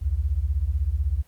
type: beating tone pair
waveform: sine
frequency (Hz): 62.6 / 78.6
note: B1 / D#2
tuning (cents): +24 / +18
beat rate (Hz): 16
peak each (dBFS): -24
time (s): 0.01-1.23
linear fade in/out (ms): 20
effects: pink hiss -60 dBFS RMS until 1.27 s + Opus 24 kbps